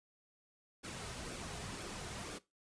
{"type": "noise with flanger", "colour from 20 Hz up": "pink", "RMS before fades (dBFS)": -45, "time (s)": [0.83, 2.39], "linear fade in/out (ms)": 20, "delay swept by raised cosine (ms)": [1, 3.7], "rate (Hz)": 2, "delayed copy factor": -0.5, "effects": ["noise-tail reverb RT60 0.2 s tail -17 dB re dry", "resampled to 22050 Hz"]}